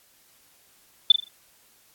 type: tone with echo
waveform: sine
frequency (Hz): 3520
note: A7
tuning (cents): 0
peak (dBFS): -8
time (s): 1.1-1.12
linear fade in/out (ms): 5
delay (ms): 41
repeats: 4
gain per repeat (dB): -9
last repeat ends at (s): 1.284
effects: white hiss -59 dBFS RMS until 1.94 s + AAC 64 kbps